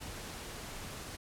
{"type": "noise", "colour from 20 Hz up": "pink", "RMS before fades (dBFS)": -44, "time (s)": [0, 1.17], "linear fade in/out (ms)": 20, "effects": ["low-pass 12000 Hz 12 dB/octave"]}